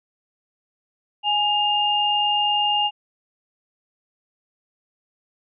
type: tone pair together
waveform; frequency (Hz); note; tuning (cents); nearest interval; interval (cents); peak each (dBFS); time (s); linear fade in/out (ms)
sine; 830.6 / 2818; G#5 / F7; 0 / +15; octave + major sixth; 2115; -21 / -20; 1.23-2.91; 50
effects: none